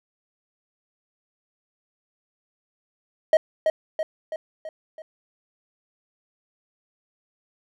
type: tone with echo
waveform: triangle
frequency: 630 Hz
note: D#5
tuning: 21 cents sharp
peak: -10 dBFS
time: 3.33-3.37 s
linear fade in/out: 2 ms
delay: 330 ms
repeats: 5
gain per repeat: -5 dB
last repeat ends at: 5.02 s
effects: none